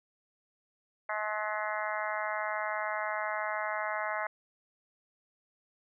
harmonic tone with a mistuned harmonic, 212.9 Hz, G#3, 43 cents sharp, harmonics 3 / 4 / 5 / 6 / 7 / 8 / 9 / 10, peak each -37 / -38 / -39 / -40 / -40 / -41 / -42 / -42 dBFS, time 1.09-4.27 s, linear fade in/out 5 ms, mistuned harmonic 10, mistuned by -41 cents, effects none

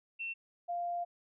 sine tone pair in turn, 2700 / 696.8 Hz, E7 / F5, +41 / -4 cents, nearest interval octave + major seventh, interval 2345 cents, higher first, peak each -36 / -33 dBFS, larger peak second, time 0.19-0.34 / 0.68-1.05 s, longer second, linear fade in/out 20 ms, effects none

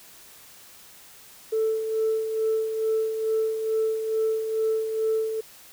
sine tone with tremolo, 441.2 Hz, A4, 5 cents sharp, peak -19 dBFS, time 1.52-5.41 s, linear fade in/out 10 ms, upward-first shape sine, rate 2.3 Hz, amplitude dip 55%, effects tanh soft clip ceiling -17 dBFS + white hiss -49 dBFS RMS until 5.72 s

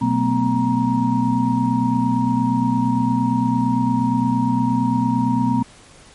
sine tone cluster, 123 / 184.8 / 224.2 / 252.9 / 942 Hz, B2 / F#3 / A3 / B3 / A#5, -7 / -2 / +33 / +41 / +18 cents, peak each -23 / -27 / -21 / -19 / -23 dBFS, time 0.01-5.63 s, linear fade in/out 10 ms, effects pink hiss -46 dBFS RMS until 6.14 s + MP3 48 kbps

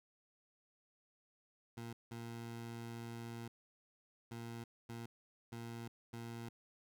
20% pulse tone bursts at uneven times, 116.54 Hz, A#2, in tune, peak -40 dBFS, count 6, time 1.77-1.93 / 2.11-3.48 / 4.31-4.64 / 4.89-5.06 / 5.52-5.88 / 6.13-6.49 s, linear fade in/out 5 ms, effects none

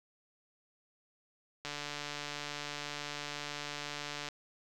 click train, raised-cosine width 0.2 ms, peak -22 dBFS, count 386, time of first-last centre 1.65-4.287 s, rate 146 Hz, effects none

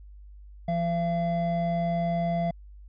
triangle tone pair together, 170 / 680 Hz, F3 / F5, -46 / -46 cents, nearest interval 2 octaves, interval 2400 cents, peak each -25 dBFS, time 0.68-2.51 s, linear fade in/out 5 ms, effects added 50 Hz sine -44 dBFS peak until 2.88 s + resampled to 11025 Hz

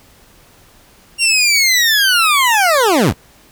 20% pulse linear sweep, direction down, 2794 to 48 Hz, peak -5 dBFS, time 1.18-3.14 s, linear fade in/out 50 ms, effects pink hiss -47 dBFS RMS until 3.51 s

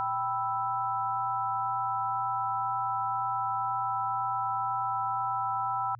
sine chord, E minor, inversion first, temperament equal, 784 / 987.8 / 1318.5 Hz, G5 / B5 / E6, 0 / 0 / 0 cents, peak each -32 dBFS, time 0-5.95 s, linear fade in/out 0 ms, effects added 118 Hz sine -47 dBFS peak until 5.99 s

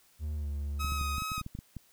triangle tone with pitch glide, 75.8 to 71.88 Hz, D#2 to D2, -45 to -37 cents, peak -30 dBFS, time 0.19-1.2 s, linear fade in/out 50 ms, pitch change -92 cents, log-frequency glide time 0.36-0.48 s
sawtooth tone with vibrato, 1266 Hz, D#6, 30 cents sharp, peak -30 dBFS, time 0.79-1.42 s, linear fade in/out 20 ms, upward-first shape square, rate 2.6 Hz, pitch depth 13 cents each way
clicks, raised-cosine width 5 ms, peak -27 dBFS, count 12, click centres 0.847 / 0.921 / 1.013 / 1.182 / 1.221 / 1.318 / 1.38 / 1.413 / 1.464 / 1.551 / 1.589 / 1.767 s
effects white hiss -64 dBFS RMS until 1.92 s

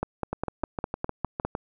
two click trains, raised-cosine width 1 ms, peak -13 / -15 dBFS, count 8 / 9, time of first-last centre 0.03-1.45 / 0.33-1.551 s, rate 4.93 / 6.55 Hz, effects none

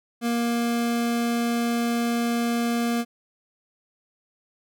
square tone pair together, 235.3 / 470.6 Hz, A#3 / A#4, +16 / +16 cents, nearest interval octave, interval 1200 cents, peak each -23 / -33 dBFS, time 0.21-3.05 s, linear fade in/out 50 ms, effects none

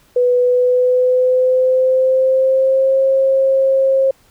sine tone with pitch glide, 493.9 to 535.5 Hz, B4 to C5, 0 to +40 cents, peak -10 dBFS, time 0.16-4.11 s, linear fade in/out 5 ms, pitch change +140 cents, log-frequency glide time 0.38-3 s, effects pink hiss -53 dBFS RMS until 4.3 s

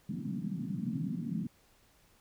pink band-pass noise, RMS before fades -36 dBFS, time 0.09-1.47 s, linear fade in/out 5 ms, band 140 to 260 Hz, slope 48 dB/octave, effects pink hiss -66 dBFS RMS until 2.2 s

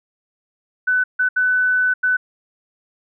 sine tone bursts at uneven times, 1500 Hz, F#6, 23 cents sharp, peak -14 dBFS, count 4, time 0.87-1.04 / 1.19-1.29 / 1.36-1.94 / 2.03-2.17 s, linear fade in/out 10 ms, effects none

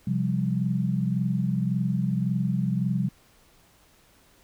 sine chord, C suspended fourth, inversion none, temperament just, 130.81 / 174.42 / 196.22 Hz, C3 / F3 / G3, 0 / -2 / +2 cents, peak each -27 dBFS, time 0.07-3.09 s, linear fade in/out 5 ms, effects pink hiss -59 dBFS RMS until 4.43 s

